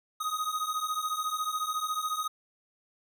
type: beating tone pair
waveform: square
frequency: 1244.5 / 1258.5 Hz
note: D#6 / D#6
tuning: 0 / +19 cents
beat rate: 14 Hz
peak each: -34 / -33 dBFS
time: 0.2-2.28 s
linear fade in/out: 10 ms
effects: none